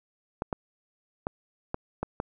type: clicks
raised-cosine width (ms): 1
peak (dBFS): -15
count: 6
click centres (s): 0.421 / 0.528 / 1.269 / 1.744 / 2.03 / 2.201
effects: none